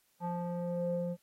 square tone with low-pass filter sweep, 174.61 Hz, F3, in tune, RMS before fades -35 dBFS, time 0.2-1.17 s, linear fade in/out 50 ms, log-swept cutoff 900 to 430 Hz, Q 5.1, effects white hiss -72 dBFS RMS until 1.22 s + AAC 48 kbps

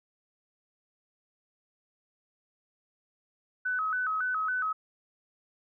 sine tone with vibrato, 1384 Hz, F6, 16 cents flat, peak -27 dBFS, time 3.65-4.73 s, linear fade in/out 10 ms, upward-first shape square, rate 3.6 Hz, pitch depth 140 cents each way, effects none

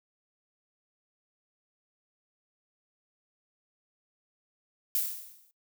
violet noise with exponential decay, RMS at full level -26 dBFS, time 4.95-5.51 s, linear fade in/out 0 ms, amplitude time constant 120 ms, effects noise-tail reverb RT60 0.1 s tail -19 dB re dry

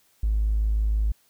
triangle tone with tanh clipping, 53 Hz, G#1, 36 cents sharp, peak -19 dBFS, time 0.23-1.12 s, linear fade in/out 5 ms, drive 1 dB, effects white hiss -63 dBFS RMS until 1.29 s

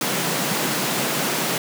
pink high-pass noise, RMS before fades -23 dBFS, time 0.01-1.58 s, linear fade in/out 2 ms, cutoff 130 Hz, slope 96 dB/octave, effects none

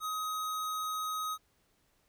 square tone, 1261 Hz, D#6, 23 cents sharp, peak -34 dBFS, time 0-1.38 s, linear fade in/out 50 ms, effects pink hiss -72 dBFS RMS until 2.08 s

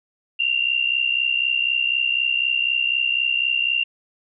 sine tone pair together, 2743 / 2807 Hz, F7 / F7, -32 / +8 cents, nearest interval unison, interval 40 cents, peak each -21 dBFS, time 0.39-3.84 s, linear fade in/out 10 ms, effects none

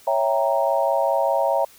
sine chord, C# diminished seventh, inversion none, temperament equal, 554.4 / 659.3 / 784 / 932.3 Hz, C#5 / E5 / G5 / Bb5, 0 / 0 / 0 / 0 cents, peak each -22 / -22 / -25 / -24 dBFS, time 0.07-1.65 s, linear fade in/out 5 ms, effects white hiss -50 dBFS RMS until 1.78 s

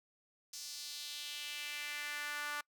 sawtooth tone with high-pass filter sweep, 293.7 Hz, D4, in tune, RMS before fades -43 dBFS, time 0.53-2.61 s, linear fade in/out 5 ms, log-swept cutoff 5500 to 1300 Hz, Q 2.3, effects noise-tail reverb RT60 0.1 s tail -25 dB re dry

